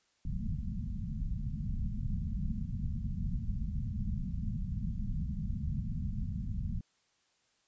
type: low-pass noise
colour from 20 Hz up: pink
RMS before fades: -35 dBFS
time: 0.25-6.81 s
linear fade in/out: 5 ms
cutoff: 230 Hz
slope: 96 dB/octave
effects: white hiss -73 dBFS RMS until 7.67 s + resampled to 16000 Hz